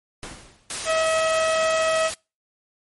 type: noise with exponential decay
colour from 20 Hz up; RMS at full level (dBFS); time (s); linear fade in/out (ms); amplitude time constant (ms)
pink; -33; 0.23-0.83; 0; 130
type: noise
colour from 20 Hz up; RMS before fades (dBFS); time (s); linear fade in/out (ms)
white; -29; 0.7-2.14; 2
type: harmonic tone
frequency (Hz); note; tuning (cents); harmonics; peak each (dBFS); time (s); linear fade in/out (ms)
642; E5; -46; 1 / 2 / 3 / 4 / 5; -20 / -26 / -30 / -32 / -34; 0.85-2.11; 50
effects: noise-tail reverb RT60 0.3 s tail -26 dB re dry + MP3 48 kbps